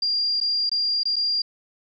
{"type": "tone with dropouts", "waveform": "sine", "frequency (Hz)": 4788, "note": "D8", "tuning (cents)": 33, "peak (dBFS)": -20, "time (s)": [0.02, 1.42], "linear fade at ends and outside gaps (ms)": 5, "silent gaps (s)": [[0.403, 0.411], [0.695, 0.715], [1.034, 1.054], [1.159, 1.164]], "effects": []}